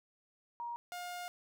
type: tone pair in turn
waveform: sine / sawtooth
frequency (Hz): 946 / 710.7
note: A#5 / F5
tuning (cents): +25 / +30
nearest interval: perfect fourth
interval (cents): 495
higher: first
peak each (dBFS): -38 / -37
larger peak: second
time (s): 0.6-0.76 / 0.92-1.28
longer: second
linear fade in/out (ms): 0
effects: none